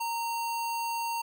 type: tone with sample-and-hold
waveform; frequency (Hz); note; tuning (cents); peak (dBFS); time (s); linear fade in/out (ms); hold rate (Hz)
sine; 928; A#5; -8; -29; 0-1.22; 10; 3675
effects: none